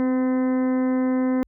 harmonic tone with a mistuned harmonic, 255.8 Hz, C4, 39 cents flat, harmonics 1 / 2 / 3 / 4 / 5 / 6 / 7 / 8, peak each -19 / -28 / -38 / -37 / -44 / -45 / -44 / -45 dBFS, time 0-1.43 s, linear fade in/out 0 ms, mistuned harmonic 1, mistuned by +16 cents, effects added 50 Hz sine -60 dBFS peak until 1.47 s

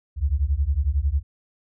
sine beating tone pair, 65.41 / 76.41 Hz, C2 / D#2, 0 / -31 cents, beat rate 11 Hz, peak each -22 dBFS, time 0.16-1.23 s, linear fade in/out 50 ms, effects none

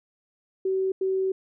sine tone bursts at uneven times, 380.5 Hz, F#4, 48 cents sharp, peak -22 dBFS, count 2, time 0.65-0.92 / 1.01-1.32 s, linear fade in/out 5 ms, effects none

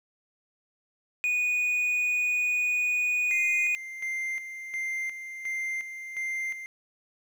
triangle tone, 2470 Hz, D#7, 13 cents flat, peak -22 dBFS, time 1.24-3.75 s, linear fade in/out 0 ms
triangle tone with tremolo, 2093 Hz, C7, in tune, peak -27 dBFS, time 3.31-6.66 s, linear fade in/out 0 ms, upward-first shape square, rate 1.4 Hz, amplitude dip 60%
effects 10-bit

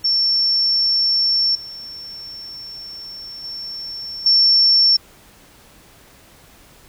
sine tone with level steps, 5430 Hz, F8, 50 cents flat, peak -14 / -31 / -27 / -10 dBFS, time 0.04-4.97 s, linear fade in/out 10 ms, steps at 1.55 / 3.44 / 4.26 s, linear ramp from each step 2 ms, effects pink hiss -48 dBFS RMS until 6.88 s

